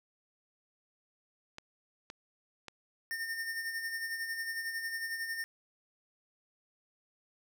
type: clicks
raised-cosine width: 0.2 ms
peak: -26 dBFS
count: 3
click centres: 1.584 / 2.101 / 2.683 s
type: tone with tremolo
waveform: square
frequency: 1818 Hz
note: A#6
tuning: 44 cents flat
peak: -34 dBFS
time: 3.11-5.44 s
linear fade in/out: 0 ms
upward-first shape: sine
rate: 11 Hz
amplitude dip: 50%
effects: none